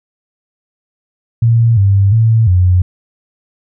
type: tone with pitch steps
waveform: sine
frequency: 115.8 / 98.8 / 112.7 / 90.6 Hz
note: A#2 / G2 / A2 / F#2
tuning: -11 / +14 / +42 / -36 cents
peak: -6 dBFS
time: 1.42-2.82 s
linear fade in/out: 5 ms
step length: 350 ms
effects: none